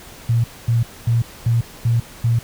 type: tone bursts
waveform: sine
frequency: 116.8 Hz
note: A#2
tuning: 4 cents sharp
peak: -13 dBFS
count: 6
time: 0.29-2.39 s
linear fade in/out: 5 ms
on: 150 ms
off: 240 ms
effects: pink hiss -40 dBFS RMS until 2.43 s